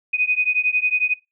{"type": "beating tone pair", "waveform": "sine", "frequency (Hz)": [2489, 2500], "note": ["D#7", "D#7"], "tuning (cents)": [0, 8], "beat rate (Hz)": 11, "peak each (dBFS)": [-20, -21], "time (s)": [0.13, 1.14], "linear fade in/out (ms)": 10, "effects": ["noise-tail reverb RT60 0.2 s tail -18 dB re dry"]}